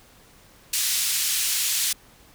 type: band-pass noise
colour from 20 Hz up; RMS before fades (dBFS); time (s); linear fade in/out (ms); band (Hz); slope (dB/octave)
white; -24; 0.73-1.93; 5; 2700 to 11000; 12
effects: pink hiss -53 dBFS RMS until 2.34 s